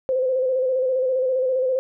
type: tone with vibrato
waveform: sine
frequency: 516 Hz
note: C5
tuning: 24 cents flat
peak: -18 dBFS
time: 0.09-1.79 s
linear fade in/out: 0 ms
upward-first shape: square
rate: 15 Hz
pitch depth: 36 cents each way
effects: none